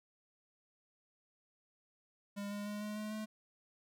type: tone with pitch steps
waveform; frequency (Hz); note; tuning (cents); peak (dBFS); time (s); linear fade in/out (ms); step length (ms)
square; 202.3 / 204.9 / 207.5 / 210.2 / 212.8 / 215.6; G#3 / G#3 / G#3 / G#3 / G#3 / A3; -45 / -23 / -1 / +21 / +42 / -35; -40; 2.36-3.26; 20; 150
effects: none